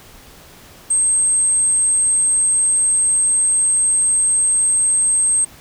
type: tone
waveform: sine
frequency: 8372 Hz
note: C9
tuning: in tune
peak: -11 dBFS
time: 0.9-5.45 s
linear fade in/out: 10 ms
effects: tanh soft clip ceiling -10 dBFS + pink hiss -43 dBFS RMS until 5.6 s